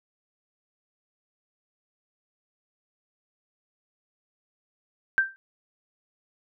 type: tone with exponential decay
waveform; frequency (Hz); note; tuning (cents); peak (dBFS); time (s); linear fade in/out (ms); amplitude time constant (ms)
sine; 1568; G6; 0; -14; 5.18-5.36; 0; 38
effects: none